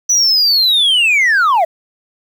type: linear sweep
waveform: sine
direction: down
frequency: 5980 to 616 Hz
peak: -6 dBFS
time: 0.09-1.65 s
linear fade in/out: 10 ms
effects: tanh soft clip ceiling -8 dBFS + 7-bit